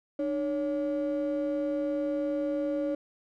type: ring-modulated tone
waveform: triangle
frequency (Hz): 431.4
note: A4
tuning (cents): -34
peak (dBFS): -21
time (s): 0.19-2.95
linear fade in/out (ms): 5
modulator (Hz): 130
effects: tanh soft clip ceiling -21 dBFS